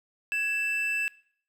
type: tone pair together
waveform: triangle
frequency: 1669.4 / 2650 Hz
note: G#6 / E7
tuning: +9 / +9 cents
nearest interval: minor sixth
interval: 800 cents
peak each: -32 / -25 dBFS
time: 0.32-1.08 s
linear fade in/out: 0 ms
effects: noise-tail reverb RT60 0.6 s tail -21 dB re dry